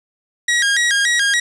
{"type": "tone with vibrato", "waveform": "sawtooth", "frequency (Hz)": 1760, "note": "A6", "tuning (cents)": 0, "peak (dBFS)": -10, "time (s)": [0.48, 1.4], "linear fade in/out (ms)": 5, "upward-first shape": "square", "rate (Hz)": 3.5, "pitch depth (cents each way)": 140, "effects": ["resampled to 22050 Hz", "7-bit"]}